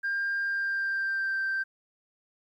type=tone with pitch glide; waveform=sine; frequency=1600 to 1566.2 Hz; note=G6 to G6; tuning=+35 to -2 cents; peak=-25 dBFS; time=0.03-1.64 s; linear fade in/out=20 ms; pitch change=-37 cents; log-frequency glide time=0.41-1.39 s; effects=tanh soft clip ceiling -24 dBFS + 11-bit